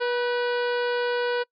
harmonic tone with a mistuned harmonic, 484.8 Hz, B4, 32 cents flat, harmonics 1 / 2 / 3 / 4 / 5 / 6 / 7 / 8 / 9 / 10, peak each -24 / -32 / -30 / -41 / -41 / -40 / -45 / -46 / -43 / -47 dBFS, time 0-1.44 s, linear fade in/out 20 ms, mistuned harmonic 3, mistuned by +45 cents, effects noise-tail reverb RT60 0.1 s tail -25 dB re dry

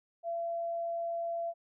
sine tone, 677 Hz, E5, 46 cents sharp, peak -32 dBFS, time 0.23-1.54 s, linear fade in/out 50 ms, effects none

